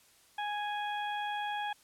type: harmonic tone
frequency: 830 Hz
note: G#5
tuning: 1 cent flat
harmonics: 1 / 2 / 3 / 4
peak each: -34 / -40 / -46 / -44 dBFS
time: 0.38-1.73 s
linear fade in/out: 5 ms
effects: white hiss -63 dBFS RMS until 1.83 s + low-pass 12000 Hz 12 dB/octave